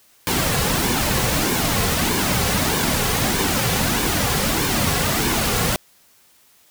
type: noise with flanger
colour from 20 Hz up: pink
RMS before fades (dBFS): -20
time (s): 0.27-5.76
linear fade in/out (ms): 0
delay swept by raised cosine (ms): 1.5 to 3.3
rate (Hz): 1.6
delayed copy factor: -0.55
effects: white hiss -55 dBFS RMS until 6.7 s